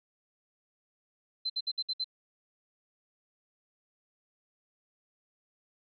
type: tone bursts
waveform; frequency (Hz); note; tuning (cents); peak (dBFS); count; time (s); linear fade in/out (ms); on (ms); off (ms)
sine; 4083; C8; -43; -29; 6; 1.45-2.044; 10; 49; 60
effects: none